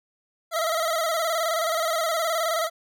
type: tone with vibrato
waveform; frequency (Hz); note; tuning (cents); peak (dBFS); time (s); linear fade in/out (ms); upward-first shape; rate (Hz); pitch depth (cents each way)
25% pulse; 654; E5; -14; -19; 0.51-2.7; 50; square; 19; 57
effects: none